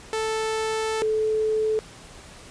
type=tone pair in turn; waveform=sawtooth / sine; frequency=440 / 434.7 Hz; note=A4 / A4; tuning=0 / -21 cents; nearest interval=unison; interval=21 cents; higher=first; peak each=-20 dBFS; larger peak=neither; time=0.13-1.02 / 1.02-1.79 s; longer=first; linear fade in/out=0 ms; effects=pink hiss -45 dBFS RMS until 2.5 s + resampled to 22050 Hz